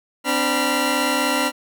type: tone cluster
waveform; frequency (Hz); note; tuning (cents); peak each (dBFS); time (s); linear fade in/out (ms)
20% pulse; 258.1 / 294.1 / 974 / 1375; C4 / D4 / B5 / F6; -23 / +3 / -24 / -27; -19; 0.24-1.52; 50
effects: none